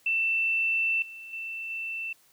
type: tone with level steps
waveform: sine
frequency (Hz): 2673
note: E7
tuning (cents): +23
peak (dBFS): -23 / -40 / -33 / -31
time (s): 0.06-2.13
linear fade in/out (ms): 5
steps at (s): 1.02 / 1.33 / 1.7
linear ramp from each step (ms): 2
effects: white hiss -62 dBFS RMS until 2.32 s